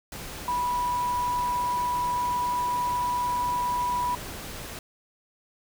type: tone in noise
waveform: sine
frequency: 981 Hz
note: B5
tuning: 12 cents flat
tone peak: -24 dBFS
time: 0.48-4.15 s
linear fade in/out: 2 ms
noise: pink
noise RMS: -38 dBFS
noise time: 0.12-4.79 s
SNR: +11 dB
effects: none